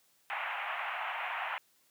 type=band-pass noise; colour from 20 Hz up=pink; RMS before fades=-37 dBFS; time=0.3-1.58 s; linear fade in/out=0 ms; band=700 to 2800 Hz; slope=48 dB/octave; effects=white hiss -69 dBFS RMS until 1.9 s + high-pass 100 Hz 12 dB/octave